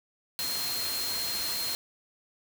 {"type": "tone in noise", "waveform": "sine", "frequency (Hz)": 4204, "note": "C8", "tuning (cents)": 7, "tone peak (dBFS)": -32, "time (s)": [0.39, 1.75], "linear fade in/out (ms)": 0, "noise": "white", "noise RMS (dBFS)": -34, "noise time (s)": [0.39, 1.75], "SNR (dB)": -1, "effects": []}